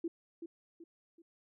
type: tone with echo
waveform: sine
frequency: 335.1 Hz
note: E4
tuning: 29 cents sharp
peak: -33 dBFS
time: 0.04-0.08 s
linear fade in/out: 5 ms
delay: 380 ms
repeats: 3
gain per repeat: -8 dB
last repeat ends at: 1.22 s
effects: none